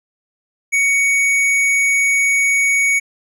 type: tone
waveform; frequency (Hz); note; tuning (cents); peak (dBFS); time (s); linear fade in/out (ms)
square; 2236; C#7; +14; -13; 0.72-3; 20
effects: low-pass 11000 Hz 12 dB/octave